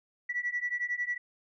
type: beating tone pair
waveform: sine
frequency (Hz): 1945 / 1956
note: B6 / B6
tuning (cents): -27 / -17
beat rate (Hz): 11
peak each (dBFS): -33 / -32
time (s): 0.29-1.18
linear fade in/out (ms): 10
effects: tanh soft clip ceiling -22 dBFS